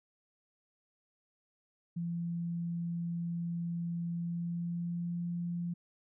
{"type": "tone with pitch glide", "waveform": "sine", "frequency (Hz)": [170.4, 172.78], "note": ["F3", "F3"], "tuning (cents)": [-42, -18], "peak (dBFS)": -33, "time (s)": [1.96, 5.74], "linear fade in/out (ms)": 10, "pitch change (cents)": 24, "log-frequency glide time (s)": [4.09, 5.22], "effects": []}